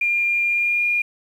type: tone with pitch glide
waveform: sine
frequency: 2402 to 2420 Hz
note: D7 to D#7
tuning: +38 to -49 cents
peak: -17 dBFS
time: 0.01-1.02 s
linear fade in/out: 5 ms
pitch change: +13 cents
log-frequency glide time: 0.49-0.83 s
effects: 8-bit